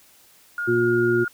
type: tone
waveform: sine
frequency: 1424 Hz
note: F6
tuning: 33 cents sharp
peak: -24 dBFS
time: 0.58-1.28 s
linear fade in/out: 2 ms
type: harmonic tone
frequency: 118.8 Hz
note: A#2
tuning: 33 cents sharp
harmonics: 1 / 2 / 3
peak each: -27 / -27 / -18 dBFS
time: 0.67-1.25 s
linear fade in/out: 20 ms
effects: white hiss -54 dBFS RMS until 1.33 s